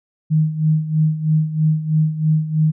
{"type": "tone with tremolo", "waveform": "sine", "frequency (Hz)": 155.9, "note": "D#3", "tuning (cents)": 4, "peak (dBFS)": -11, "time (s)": [0.3, 2.72], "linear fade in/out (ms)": 20, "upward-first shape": "sine", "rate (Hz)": 3.1, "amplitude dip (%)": 75, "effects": []}